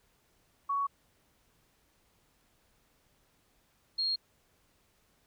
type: tone pair in turn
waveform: sine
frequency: 1119 / 4254 Hz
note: C#6 / C8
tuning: +16 / +28 cents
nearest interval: octave + major seventh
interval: 2312 cents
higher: second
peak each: -28 dBFS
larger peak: neither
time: 0.69-0.87 / 3.98-4.16 s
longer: neither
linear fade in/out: 10 ms
effects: pink hiss -70 dBFS RMS until 5.26 s